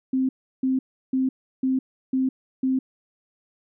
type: tone bursts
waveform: sine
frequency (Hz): 261.6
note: C4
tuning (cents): 0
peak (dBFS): -19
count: 6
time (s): 0.13-2.79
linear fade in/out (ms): 5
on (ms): 160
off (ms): 340
effects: none